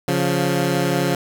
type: tone pair together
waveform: 15% pulse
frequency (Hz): 139.8 / 176.14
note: C#3 / F3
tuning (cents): +15 / +15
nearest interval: major third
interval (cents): 400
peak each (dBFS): -14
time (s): 0.08-1.15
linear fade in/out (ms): 2
effects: none